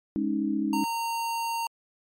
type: chord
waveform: sine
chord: Ab suspended fourth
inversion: none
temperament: just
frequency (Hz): 207.7 / 276.9 / 311.5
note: Ab3 / Db4 / Eb4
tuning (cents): 0 / -2 / +2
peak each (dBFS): -29 / -29 / -28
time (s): 0.16-0.84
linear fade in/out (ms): 0
type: tone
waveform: square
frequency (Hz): 922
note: A#5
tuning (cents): -19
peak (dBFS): -28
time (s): 0.73-1.67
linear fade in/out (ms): 2
effects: MP3 64 kbps